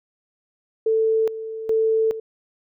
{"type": "tone with tremolo", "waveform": "sine", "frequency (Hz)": 443.5, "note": "A4", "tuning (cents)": 14, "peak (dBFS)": -16, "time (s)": [0.86, 2.2], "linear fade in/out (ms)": 5, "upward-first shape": "square", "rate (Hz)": 1.2, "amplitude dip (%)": 75, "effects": []}